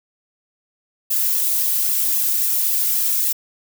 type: noise with flanger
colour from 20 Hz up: violet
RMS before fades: -19 dBFS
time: 1.1-3.33 s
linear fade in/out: 10 ms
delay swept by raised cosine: 1.3 to 2.6 ms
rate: 3.7 Hz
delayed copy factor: -0.9
effects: none